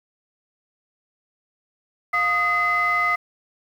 sine tone cluster, 706 / 1244 / 2043 Hz, F5 / D#6 / C7, +19 / -1 / -42 cents, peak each -27 / -20 / -20 dBFS, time 2.13-3.16 s, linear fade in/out 10 ms, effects tanh soft clip ceiling -12 dBFS + 8-bit

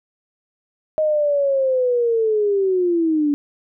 sine linear sweep, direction down, 626 to 284.7 Hz, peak -15 dBFS, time 0.98-3.34 s, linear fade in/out 0 ms, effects none

